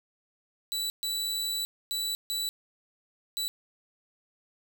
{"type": "tone bursts at uneven times", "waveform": "sawtooth", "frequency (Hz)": 3951, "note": "B7", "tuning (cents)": 0, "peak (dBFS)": -26, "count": 5, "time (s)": [[0.72, 0.9], [1.03, 1.65], [1.91, 2.15], [2.3, 2.49], [3.37, 3.48]], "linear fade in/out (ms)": 0, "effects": []}